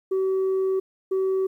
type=tone pair in turn; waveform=sine; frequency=380.8 / 380.8 Hz; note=F#4 / F#4; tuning=+50 / +50 cents; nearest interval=unison; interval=0 cents; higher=neither; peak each=-18 dBFS; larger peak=neither; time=0.11-0.8 / 1.11-1.47 s; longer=first; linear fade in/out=10 ms; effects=tanh soft clip ceiling -19 dBFS + 10-bit